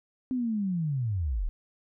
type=linear sweep; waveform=sine; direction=down; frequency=261.6 to 31.6 Hz; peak=-26 dBFS; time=0.31-1.49 s; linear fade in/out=0 ms; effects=none